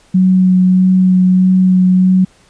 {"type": "tone with vibrato", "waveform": "sine", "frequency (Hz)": 185, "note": "F#3", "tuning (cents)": 0, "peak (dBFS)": -6, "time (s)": [0.14, 2.25], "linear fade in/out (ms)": 10, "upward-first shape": "sine", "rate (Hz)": 1.6, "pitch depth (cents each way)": 11, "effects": ["pink hiss -49 dBFS RMS until 2.49 s", "resampled to 22050 Hz"]}